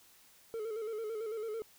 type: tone with vibrato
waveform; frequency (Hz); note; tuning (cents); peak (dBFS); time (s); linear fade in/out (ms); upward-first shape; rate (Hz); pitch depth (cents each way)
triangle; 440; A4; 0; -34; 0.54-1.62; 0; square; 9; 60
effects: white hiss -62 dBFS RMS until 1.78 s